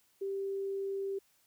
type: tone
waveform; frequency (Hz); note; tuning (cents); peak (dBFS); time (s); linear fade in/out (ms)
sine; 392; G4; 0; -33; 0.21-1.19; 10
effects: white hiss -70 dBFS RMS until 1.46 s